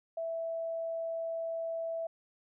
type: tone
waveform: sine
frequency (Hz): 659.3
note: E5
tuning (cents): 0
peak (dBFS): -33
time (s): 0.17-2.07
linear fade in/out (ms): 5
effects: none